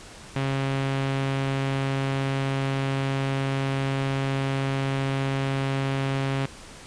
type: tone with low-pass filter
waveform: sawtooth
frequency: 135.8 Hz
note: C#3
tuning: 35 cents flat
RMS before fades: -26 dBFS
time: 0.36-6.46 s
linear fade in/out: 2 ms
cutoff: 3000 Hz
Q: 1.4
effects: pink hiss -44 dBFS RMS until 6.86 s + resampled to 22050 Hz